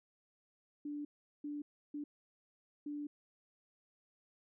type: tone bursts at uneven times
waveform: sine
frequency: 293 Hz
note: D4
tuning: 4 cents flat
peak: -39 dBFS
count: 4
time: 0.85-1.05 / 1.44-1.62 / 1.94-2.04 / 2.86-3.07 s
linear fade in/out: 5 ms
effects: none